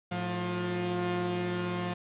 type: tone cluster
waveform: sawtooth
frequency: 109.4 / 177.4 / 354.3 Hz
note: A2 / F3 / F4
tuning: -9 / +27 / +25 cents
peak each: -34 / -29 / -30 dBFS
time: 0.11-1.94 s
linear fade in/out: 10 ms
effects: resampled to 8000 Hz + 9-bit